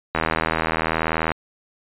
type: click train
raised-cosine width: 0.5 ms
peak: -5 dBFS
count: 95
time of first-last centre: 0.15-1.318 s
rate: 80.5 Hz
effects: resampled to 8000 Hz